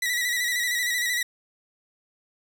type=tone with vibrato; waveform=sawtooth; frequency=1947 Hz; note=B6; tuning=25 cents flat; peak=-20 dBFS; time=0.02-1.23 s; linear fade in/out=5 ms; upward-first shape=square; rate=13 Hz; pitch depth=39 cents each way; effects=none